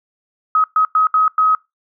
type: tone bursts at uneven times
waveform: sine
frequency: 1269 Hz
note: D#6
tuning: 34 cents sharp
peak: -10 dBFS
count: 5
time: 0.55-0.64 / 0.76-0.85 / 0.95-1.07 / 1.14-1.28 / 1.38-1.55 s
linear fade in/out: 2 ms
effects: noise-tail reverb RT60 0.2 s tail -23 dB re dry